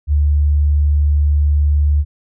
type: tone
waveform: sine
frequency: 73.4 Hz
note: D2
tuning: in tune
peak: -10 dBFS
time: 0.07-2.05 s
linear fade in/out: 50 ms
effects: none